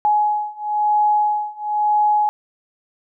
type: beating tone pair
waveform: sine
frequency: 840 / 841 Hz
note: G#5 / G#5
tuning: +19 / +22 cents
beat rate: 1 Hz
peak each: -19 / -18 dBFS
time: 0.05-2.29 s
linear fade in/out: 0 ms
effects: none